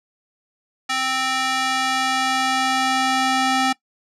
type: tone with high-pass filter sweep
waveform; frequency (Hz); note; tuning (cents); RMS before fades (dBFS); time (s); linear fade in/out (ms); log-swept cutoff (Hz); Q
square; 261.6; C4; 0; -20; 0.89-3.73; 10; 1200 to 540; 0.77
effects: noise-tail reverb RT60 0.1 s tail -21 dB re dry + low-pass 7000 Hz 12 dB/octave